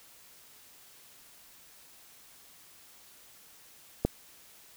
click, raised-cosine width 2 ms, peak -11 dBFS, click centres 4.05 s, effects white hiss -56 dBFS RMS until 4.76 s

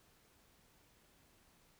silence, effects pink hiss -69 dBFS RMS until 1.79 s

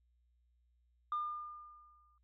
sine tone with exponential decay, 1206 Hz, D6, 46 cents sharp, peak -31 dBFS, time 1.12-2.18 s, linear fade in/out 2 ms, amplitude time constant 230 ms, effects tanh soft clip ceiling -30 dBFS + added 60 Hz sine -70 dBFS peak until 2.23 s

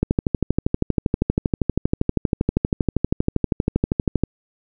click train, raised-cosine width 3 ms, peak -4 dBFS, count 54, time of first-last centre 0.03-4.236 s, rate 12.6 Hz, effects none

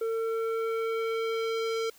square tone with low-pass filter sweep, 451.5 Hz, A4, 45 cents sharp, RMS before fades -30 dBFS, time 0.01-1.9 s, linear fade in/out 5 ms, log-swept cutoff 940 to 5700 Hz, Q 1.1, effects white hiss -57 dBFS RMS until 1.98 s

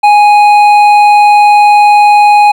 triangle tone with hard clipping, 830 Hz, G#5, 1 cent flat, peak -3 dBFS, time 0.03-2.52 s, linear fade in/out 10 ms, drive 11 dB, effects none

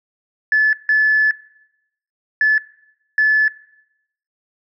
sine tone bursts at uneven times, 1730 Hz, A6, 30 cents flat, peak -10 dBFS, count 4, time 0.52-0.73 / 0.89-1.31 / 2.41-2.58 / 3.18-3.48 s, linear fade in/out 2 ms, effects noise-tail reverb RT60 0.8 s tail -19 dB re dry + tanh soft clip ceiling -6 dBFS

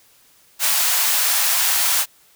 white high-pass noise, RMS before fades -18 dBFS, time 0.59-2.06 s, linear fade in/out 50 ms, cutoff 700 Hz, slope 24 dB/octave, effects white hiss -54 dBFS RMS until 2.35 s

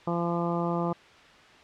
harmonic tone, 171.3 Hz, F3, 33 cents flat, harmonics 1 / 2 / 3 / 4 / 5 / 6 / 7, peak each -29 / -32 / -34 / -35 / -36 / -37 / -37 dBFS, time 0.07-0.93 s, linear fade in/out 5 ms, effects white hiss -52 dBFS RMS until 1.63 s + low-pass 3000 Hz 12 dB/octave

